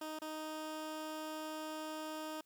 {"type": "tone with dropouts", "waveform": "15% pulse", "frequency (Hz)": 311.1, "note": "D#4", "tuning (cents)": 0, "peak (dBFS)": -35, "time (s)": [0.01, 2.41], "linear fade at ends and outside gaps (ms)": 5, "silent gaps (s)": [0.19, 0.217], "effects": ["white hiss -75 dBFS RMS until 2.45 s"]}